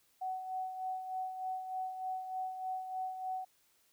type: tone with tremolo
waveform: sine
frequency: 749 Hz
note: F#5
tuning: 21 cents sharp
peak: -34 dBFS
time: 0.21-3.45 s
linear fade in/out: 10 ms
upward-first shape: sine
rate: 3.3 Hz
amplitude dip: 55%
effects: white hiss -71 dBFS RMS until 3.92 s